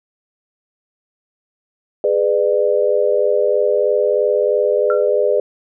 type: chord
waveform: sine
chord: G# diminished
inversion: none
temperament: just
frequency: 415.3 / 498.4 / 598 Hz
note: G#4 / B4 / D5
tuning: 0 / +16 / +31 cents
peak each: -17 dBFS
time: 2.04-5.4 s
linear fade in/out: 2 ms
type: tone with exponential decay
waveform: sine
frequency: 1366 Hz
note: F6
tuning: 39 cents flat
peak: -17 dBFS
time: 4.9-5.09 s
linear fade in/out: 1 ms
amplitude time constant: 41 ms
effects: none